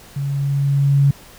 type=tone with level ramp; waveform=sine; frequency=140 Hz; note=C#3; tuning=18 cents sharp; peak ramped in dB=-20 to -9 dBFS; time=0.16-1.11 s; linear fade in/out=5 ms; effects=pink hiss -43 dBFS RMS until 1.38 s